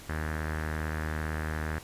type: tone with low-pass filter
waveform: sawtooth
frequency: 77.78 Hz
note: D#2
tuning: in tune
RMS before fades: -33 dBFS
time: 0.09-1.79 s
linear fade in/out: 5 ms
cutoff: 1700 Hz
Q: 4.6
effects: pink hiss -48 dBFS RMS until 1.83 s + resampled to 32000 Hz